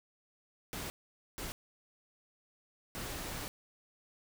pink noise bursts at uneven times, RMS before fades -41 dBFS, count 3, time 0.73-0.9 / 1.38-1.52 / 2.95-3.48 s, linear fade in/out 0 ms, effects none

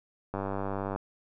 click train, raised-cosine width 1 ms, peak -19 dBFS, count 62, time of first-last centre 0.34-0.961 s, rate 98.3 Hz, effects none

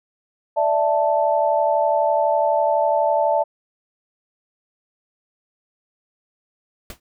sine chord, D suspended second, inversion none, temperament equal, 587.3 / 659.3 / 880 Hz, D5 / E5 / A5, 0 / 0 / 0 cents, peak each -20 dBFS, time 0.56-3.44 s, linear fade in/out 20 ms
pink noise with exponential decay, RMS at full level -31 dBFS, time 6.9-7 s, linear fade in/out 2 ms, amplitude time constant 21 ms
effects none

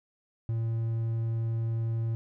triangle tone, 113.9 Hz, A#2, 40 cents flat, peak -25 dBFS, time 0.49-2.15 s, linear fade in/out 0 ms, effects none

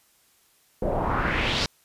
pink noise with low-pass filter sweep, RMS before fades -25 dBFS, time 0.82-1.66 s, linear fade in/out 2 ms, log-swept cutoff 500 to 5100 Hz, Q 2.8, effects white hiss -62 dBFS RMS until 1.84 s + resampled to 32000 Hz

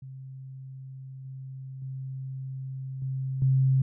sine tone with level steps, 132.6 Hz, C3, 23 cents sharp, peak -39 / -37 / -33 / -28 / -19 dBFS, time 0.02-3.82 s, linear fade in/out 5 ms, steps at 1.25 / 1.82 / 3.02 / 3.42 s, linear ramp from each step 2 ms, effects none

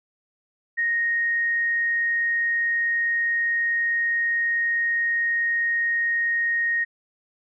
sine tone, 1864.7 Hz, A#6, in tune, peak -20 dBFS, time 0.77-6.85 s, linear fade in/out 20 ms, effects none

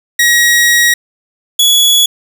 sawtooth tone pair in turn, 1900 / 3385 Hz, A#6 / G#7, +33 / +32 cents, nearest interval minor seventh, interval 999 cents, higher second, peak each -3 dBFS, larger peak neither, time 0.19-0.94 / 1.59-2.06 s, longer first, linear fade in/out 5 ms, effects none

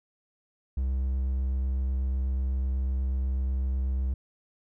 triangle tone with vibrato, 65.41 Hz, C2, in tune, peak -23 dBFS, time 0.77-4.14 s, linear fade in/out 5 ms, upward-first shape sine, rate 8.1 Hz, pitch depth 11 cents each way, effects none

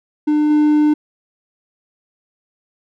triangle tone with level steps, 300.4 Hz, D4, 39 cents sharp, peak -10 / -8 dBFS, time 0.27-0.94 s, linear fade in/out 10 ms, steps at 0.5 s, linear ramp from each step 5 ms, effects none

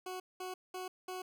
20% pulse tone bursts, 369.1 Hz, F#4, 4 cents flat, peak -35 dBFS, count 4, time 0.06-1.22 s, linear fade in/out 5 ms, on 140 ms, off 200 ms, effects none

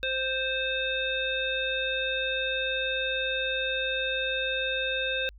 harmonic tone, 523.3 Hz, C5, in tune, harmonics 1 / 3 / 5 / 7, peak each -32 / -32 / -32 / -32 dBFS, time 0.03-5.29 s, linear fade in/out 0 ms, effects added 50 Hz sine -47 dBFS peak until 5.38 s

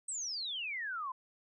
sine exponential sweep, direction down, 8372 to 1000 Hz, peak -36 dBFS, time 0.08-1.12 s, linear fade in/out 5 ms, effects none

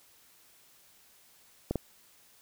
clicks, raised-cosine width 2 ms, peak -16 dBFS, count 2, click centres 1.71 / 1.757 s, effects white hiss -61 dBFS RMS until 2.41 s

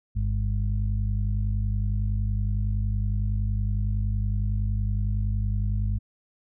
harmonic tone, 50.8 Hz, G#1, 38 cents flat, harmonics 1 / 2 / 4, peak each -25 / -26 / -37 dBFS, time 0.15-5.99 s, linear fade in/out 20 ms, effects none

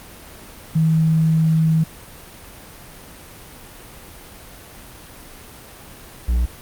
sine / triangle tone pair in turn, 160 / 59.93 Hz, D#3 / A#1, +49 / +49 cents, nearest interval octave + perfect fourth, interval 1700 cents, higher first, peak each -13 dBFS, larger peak neither, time 0.75-1.84 / 6.28-6.46 s, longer first, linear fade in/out 10 ms, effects pink hiss -40 dBFS RMS until 6.61 s + Opus 32 kbps

